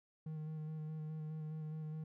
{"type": "tone with vibrato", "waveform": "triangle", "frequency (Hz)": 155.56, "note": "D#3", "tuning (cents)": 0, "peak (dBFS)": -39, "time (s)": [0.26, 2.04], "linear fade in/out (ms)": 5, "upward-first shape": "square", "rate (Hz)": 4.8, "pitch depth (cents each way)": 16, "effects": []}